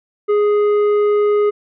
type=tone with tanh clipping; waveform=triangle; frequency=415.3 Hz; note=G#4; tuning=in tune; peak=-13 dBFS; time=0.28-1.51 s; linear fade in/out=20 ms; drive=12 dB; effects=none